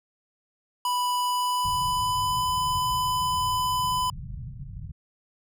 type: tone with pitch glide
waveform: square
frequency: 987.8 to 1003.9 Hz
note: B5 to B5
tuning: 0 to +28 cents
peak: -24 dBFS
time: 0.85-4.1 s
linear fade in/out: 2 ms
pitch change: +28 cents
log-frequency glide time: 1.17-2.49 s
type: low-pass noise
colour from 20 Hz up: white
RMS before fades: -37 dBFS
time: 1.64-4.92 s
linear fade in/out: 10 ms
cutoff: 160 Hz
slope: 48 dB/octave
effects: none